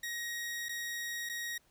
sawtooth tone with dropouts, 1886 Hz, A#6, 20 cents sharp, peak -33 dBFS, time 0.03-1.58 s, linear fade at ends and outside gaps 5 ms, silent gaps 0.686-0.691 / 1.291-1.295 s, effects pink hiss -69 dBFS RMS until 1.7 s

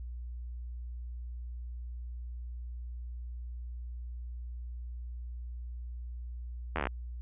slowing click train, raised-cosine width 0.5 ms, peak -16 dBFS, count 9, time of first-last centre 6.76-6.871 s, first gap 12 ms, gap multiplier 1.04, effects added 60 Hz sine -38 dBFS peak until 7.21 s + resampled to 8000 Hz

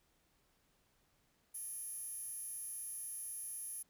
15% pulse tone with high-pass filter, 612 Hz, D#5, 29 cents flat, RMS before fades -45 dBFS, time 1.54-3.83 s, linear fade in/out 10 ms, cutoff 11000 Hz, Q 6.2, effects pink hiss -75 dBFS RMS until 3.89 s

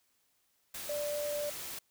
sine tone in noise, 587.3 Hz, D5, in tune, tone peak -33 dBFS, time 0.89-1.5 s, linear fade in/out 5 ms, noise white, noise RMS -42 dBFS, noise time 0.74-1.79 s, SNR +6 dB, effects white hiss -74 dBFS RMS until 1.9 s

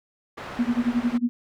white low-pass noise, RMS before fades -37 dBFS, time 0.37-1.18 s, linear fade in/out 10 ms, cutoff 1500 Hz, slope 12 dB/octave
sine tone with tremolo, 240.4 Hz, B3, 46 cents flat, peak -17 dBFS, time 0.59-1.29 s, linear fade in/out 0 ms, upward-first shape sine, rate 11 Hz, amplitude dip 95%
effects none

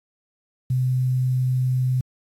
sine tone with quantisation, 128 Hz, C3, 38 cents flat, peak -18 dBFS, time 0.7-2.01 s, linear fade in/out 5 ms, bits 8, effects AAC 64 kbps

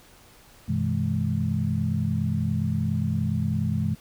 sine tone cluster, 95.9 / 125.8 / 162.9 / 210.3 Hz, G2 / B2 / E3 / G#3, -37 / +32 / -20 / +22 cents, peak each -28 dBFS, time 0.68-3.95 s, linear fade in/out 10 ms, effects pink hiss -53 dBFS RMS until 4 s

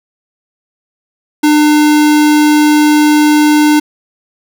square tone, 300 Hz, D4, 37 cents sharp, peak -6 dBFS, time 1.43-3.8 s, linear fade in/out 10 ms, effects none

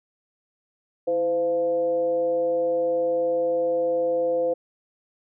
sine tone with frequency modulation, 512 Hz, C5, 38 cents flat, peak -20 dBFS, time 1.07-4.54 s, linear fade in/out 10 ms, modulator 183 Hz, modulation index 0.48, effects none

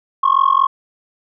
sine tone with amplitude modulation, 1086 Hz, C#6, 36 cents flat, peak -5 dBFS, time 0.23-0.67 s, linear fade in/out 10 ms, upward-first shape sine, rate 44.3 Hz, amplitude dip 100%, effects tanh soft clip ceiling -5 dBFS

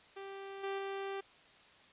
sawtooth tone with level steps, 392 Hz, G4, in tune, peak -40 / -32 / -34 dBFS, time 0.16-1.21 s, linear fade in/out 10 ms, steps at 0.63 / 0.78 s, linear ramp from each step 10 ms, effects white hiss -61 dBFS RMS until 1.92 s + resampled to 8000 Hz

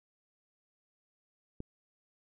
click, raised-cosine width 3 ms, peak -27 dBFS, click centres 1.604 s, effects none

